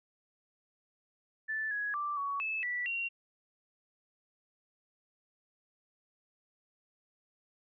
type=tone with pitch steps; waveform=sine; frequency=1755 / 1671 / 1174 / 1123 / 2612 / 1960 / 2751 Hz; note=A6 / G#6 / D6 / C#6 / E7 / B6 / F7; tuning=-5 / +10 / -1 / +22 / -17 / -14 / -27 cents; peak=-32 dBFS; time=1.48-3.09 s; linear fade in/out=20 ms; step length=230 ms; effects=none